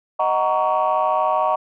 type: chord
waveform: sine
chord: D# minor seventh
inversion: none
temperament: just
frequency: 622.3 / 746.7 / 933.4 / 1120.1 Hz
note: D#5 / F#5 / A#5 / C#6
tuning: 0 / +16 / +2 / +18 cents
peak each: -21 dBFS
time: 0.19-1.56 s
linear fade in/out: 10 ms
effects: tanh soft clip ceiling -9 dBFS